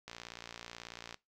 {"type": "click train", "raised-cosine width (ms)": 0.2, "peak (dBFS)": -27, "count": 63, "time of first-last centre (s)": [0.08, 1.143], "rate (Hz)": 58.3, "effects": ["noise-tail reverb RT60 0.2 s tail -20 dB re dry"]}